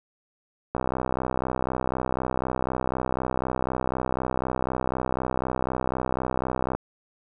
click train, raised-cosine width 1 ms, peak -12 dBFS, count 385, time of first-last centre 0.75-6.75 s, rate 64 Hz, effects none

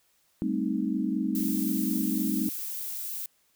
sine chord, A half-diminished seventh, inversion third, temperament equal, 196 / 220 / 261.6 / 311.1 Hz, G3 / A3 / C4 / Eb4, 0 / 0 / 0 / 0 cents, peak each -31 dBFS, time 0.42-2.49 s, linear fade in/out 0 ms
violet noise, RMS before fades -35 dBFS, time 1.35-3.26 s, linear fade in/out 2 ms
effects white hiss -68 dBFS RMS until 3.55 s

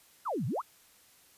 sine exponential two-way sweep, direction down then up, 1480 to 107.6 to 1480 Hz, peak -30 dBFS, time 0.25-0.62 s, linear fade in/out 20 ms, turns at 0.46 s, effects white hiss -61 dBFS RMS until 1.37 s + resampled to 32000 Hz

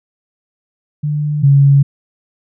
sine tone pair in turn, 148.7 / 139.83 Hz, D3 / C#3, +22 / +15 cents, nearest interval minor second, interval 107 cents, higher first, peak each -14 / -5 dBFS, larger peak second, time 1.03-1.43 / 1.43-1.83 s, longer neither, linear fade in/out 10 ms, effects none

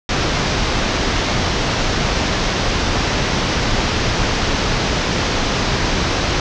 pink low-pass noise, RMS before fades -18 dBFS, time 0.09-6.4 s, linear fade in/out 2 ms, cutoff 6200 Hz, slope 48 dB/octave, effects none

